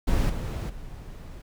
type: noise with level steps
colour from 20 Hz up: brown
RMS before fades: -22 / -30 / -40 dBFS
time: 0.07-1.42 s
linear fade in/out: 10 ms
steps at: 0.29 / 0.69 s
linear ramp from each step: 10 ms
effects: none